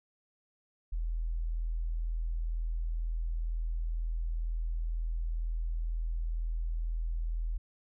sine tone, 41.04 Hz, E1, 7 cents flat, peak -30 dBFS, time 0.92-7.58 s, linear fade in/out 10 ms, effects none

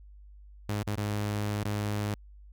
sawtooth tone with dropouts, 104 Hz, G#2, 3 cents sharp, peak -25 dBFS, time 0.69-2.14 s, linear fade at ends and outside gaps 0 ms, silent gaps 0.828-0.872 / 0.954-0.976 / 1.634-1.654 s, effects added 50 Hz sine -48 dBFS peak until 2.52 s

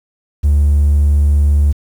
triangle tone, 72.8 Hz, D2, 15 cents flat, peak -5 dBFS, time 0.43-1.73 s, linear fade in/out 20 ms, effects tanh soft clip ceiling -3 dBFS + 7-bit

